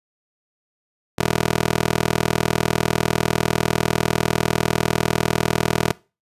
15% pulse tone with high-pass filter, 40 Hz, D#1, 49 cents sharp, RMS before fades -20 dBFS, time 1.18-5.93 s, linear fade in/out 10 ms, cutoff 210 Hz, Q 0.61, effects noise-tail reverb RT60 0.3 s tail -21 dB re dry + resampled to 32000 Hz

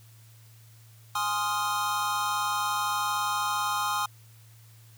square chord, F minor seventh, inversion first, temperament equal, 830.6 / 1046.5 / 1244.5 / 1396.9 Hz, Ab5 / C6 / Eb6 / F6, 0 / 0 / 0 / 0 cents, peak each -33 / -32 / -31 / -36 dBFS, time 1.15-4.06 s, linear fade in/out 5 ms, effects added 112 Hz sine -51 dBFS peak until 4.97 s + white hiss -59 dBFS RMS until 4.97 s

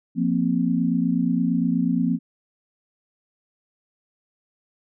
sine chord, F suspended fourth, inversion none, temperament equal, 174.61 / 233.1 / 261.6 Hz, F3 / Bb3 / C4, 0 / 0 / 0 cents, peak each -23 dBFS, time 0.15-2.19 s, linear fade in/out 50 ms, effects none

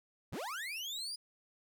35% pulse linear sweep, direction up, 46.58 to 4978 Hz, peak -37 dBFS, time 0.32-1.16 s, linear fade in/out 10 ms, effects none

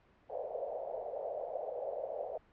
white band-pass noise, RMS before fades -40 dBFS, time 0.29-2.38 s, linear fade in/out 10 ms, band 490 to 670 Hz, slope 48 dB/octave, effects pink hiss -66 dBFS RMS until 2.52 s + low-pass 2000 Hz 12 dB/octave

